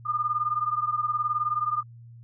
sine beating tone pair, 1206 / 1225 Hz, D6 / D#6, +46 / -27 cents, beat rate 19 Hz, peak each -26 / -28 dBFS, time 0.05-1.83 s, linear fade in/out 20 ms, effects added 117 Hz sine -44 dBFS peak until 2.23 s

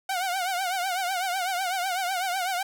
sawtooth tone with vibrato, 740 Hz, F#5, in tune, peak -22 dBFS, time 0.09-2.63 s, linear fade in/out 5 ms, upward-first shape triangle, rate 8 Hz, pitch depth 120 cents each way, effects none

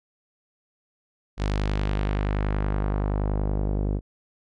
sawtooth tone with low-pass filter sweep, 50.6 Hz, G#1, 44 cents flat, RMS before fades -25 dBFS, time 1.37-4.01 s, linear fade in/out 50 ms, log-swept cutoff 5700 to 430 Hz, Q 0.98, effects none

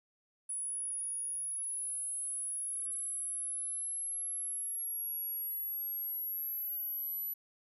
sine linear sweep, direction up, 10240 to 11840 Hz, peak -35 dBFS, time 0.49-7.34 s, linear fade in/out 10 ms, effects 12-bit

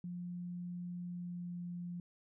sine tone with pitch glide, 176.5 to 175.18 Hz, F3 to F3, +19 to +6 cents, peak -40 dBFS, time 0.04-2 s, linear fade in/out 2 ms, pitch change -13 cents, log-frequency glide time 1.03-1.62 s, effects none

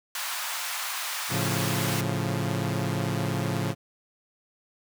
pink high-pass noise, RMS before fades -32 dBFS, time 0.15-2.01 s, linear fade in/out 2 ms, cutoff 890 Hz, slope 24 dB/octave
sawtooth chord, A augmented, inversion none, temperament equal, 110 / 138.59 / 174.61 Hz, A2 / C#3 / E#3, 0 / 0 / 0 cents, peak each -26 / -26 / -27 dBFS, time 1.29-3.75 s, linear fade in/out 50 ms
effects none

